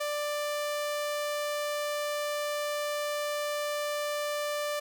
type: tone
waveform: sawtooth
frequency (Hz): 590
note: D5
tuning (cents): +8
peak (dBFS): -26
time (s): 0-4.8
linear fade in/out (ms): 10
effects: 11-bit